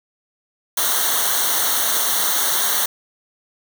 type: noise with comb filter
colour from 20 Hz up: white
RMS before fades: -19 dBFS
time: 0.77-2.86 s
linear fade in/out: 5 ms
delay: 0.4 ms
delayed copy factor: -0.9
effects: none